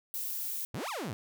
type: noise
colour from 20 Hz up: violet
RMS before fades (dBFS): -36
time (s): 0.14-0.65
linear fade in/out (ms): 0
type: exponential two-way sweep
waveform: sawtooth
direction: up then down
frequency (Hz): 91.2 to 1366 to 91.2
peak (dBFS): -31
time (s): 0.74-1.13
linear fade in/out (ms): 0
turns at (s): 0.89
effects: none